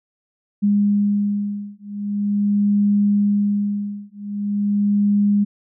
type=beating tone pair; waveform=sine; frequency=204 / 204.43 Hz; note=G#3 / G#3; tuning=-31 / -27 cents; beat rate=0.43 Hz; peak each=-19 dBFS; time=0.62-5.45 s; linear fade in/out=20 ms; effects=none